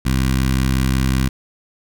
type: tone with notch filter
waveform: 15% pulse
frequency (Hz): 65.41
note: C2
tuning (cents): 0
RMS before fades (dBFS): -17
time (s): 0.05-1.29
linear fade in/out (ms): 10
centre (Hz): 630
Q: 0.8
effects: none